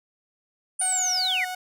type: linear sweep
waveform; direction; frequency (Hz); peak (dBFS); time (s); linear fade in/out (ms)
sine; down; 9440 to 1768; -22; 0.79-1.45; 10
type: tone with vibrato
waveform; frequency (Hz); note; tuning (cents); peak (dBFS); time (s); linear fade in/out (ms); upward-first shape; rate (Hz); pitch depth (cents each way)
sawtooth; 740; F#5; 0; -26; 0.81-1.55; 5; triangle; 2.6; 17
effects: none